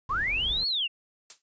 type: noise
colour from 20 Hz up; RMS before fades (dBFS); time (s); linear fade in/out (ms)
brown; -38; 0.09-0.64; 2
type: linear two-way sweep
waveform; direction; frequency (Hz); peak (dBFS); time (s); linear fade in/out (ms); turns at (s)
sine; up then down; 987.8 to 4435 to 2641; -25; 0.09-0.88; 20; 0.67
type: noise with exponential decay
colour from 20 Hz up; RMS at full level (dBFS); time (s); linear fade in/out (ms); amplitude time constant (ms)
blue; -35; 1.3-1.42; 1; 24
effects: resampled to 16000 Hz